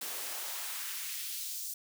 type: noise with high-pass filter sweep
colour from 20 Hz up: white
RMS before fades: -39 dBFS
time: 0.01-1.74 s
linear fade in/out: 5 ms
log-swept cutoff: 270 to 6600 Hz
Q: 1
effects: none